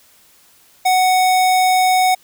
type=tone; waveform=square; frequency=742 Hz; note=F#5; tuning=5 cents sharp; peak=-12 dBFS; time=0.85-2.15 s; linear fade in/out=10 ms; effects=white hiss -51 dBFS RMS until 2.23 s